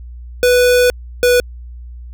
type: tone pair in turn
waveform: square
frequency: 493.9 / 491.2 Hz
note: B4 / B4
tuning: 0 / -9 cents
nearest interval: unison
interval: 9 cents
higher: first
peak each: -9 dBFS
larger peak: neither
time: 0.43-0.9 / 1.23-1.4 s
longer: first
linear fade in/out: 0 ms
effects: added 60 Hz sine -29 dBFS peak until 2.13 s